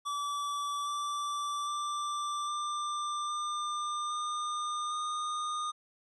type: tone with pitch steps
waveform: square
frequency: 1154 / 1165.4 / 1176.9 / 1188.5 / 1200.2 / 1212.1 / 1224 Hz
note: D6 / D6 / D6 / D6 / D6 / D#6 / D#6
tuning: -31 / -14 / +3 / +20 / +37 / -46 / -29 cents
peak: -33 dBFS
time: 0.05-5.72 s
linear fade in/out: 20 ms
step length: 810 ms
effects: resampled to 22050 Hz